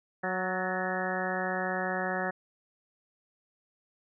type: harmonic tone with a mistuned harmonic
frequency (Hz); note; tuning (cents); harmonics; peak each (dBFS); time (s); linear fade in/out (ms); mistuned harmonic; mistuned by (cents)
184.9; F#3; -1; 1 / 2 / 3 / 4 / 5 / 6 / 7 / 8 / 9 / 10; -37 / -38 / -36 / -35 / -42 / -44 / -41 / -40 / -36 / -40; 0.23-2.31; 10; 9; +45
effects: none